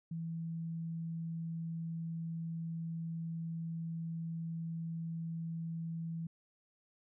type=tone; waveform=sine; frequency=164.81 Hz; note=E3; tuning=in tune; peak=-37 dBFS; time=0.11-6.27 s; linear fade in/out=5 ms; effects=none